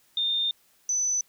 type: tone pair in turn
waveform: sine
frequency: 3627 / 6016 Hz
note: A#7 / F#8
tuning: -48 / +28 cents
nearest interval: major sixth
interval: 876 cents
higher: second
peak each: -23 dBFS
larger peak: neither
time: 0.17-0.51 / 0.89-1.21 s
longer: first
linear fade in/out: 2 ms
effects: white hiss -63 dBFS RMS until 1.28 s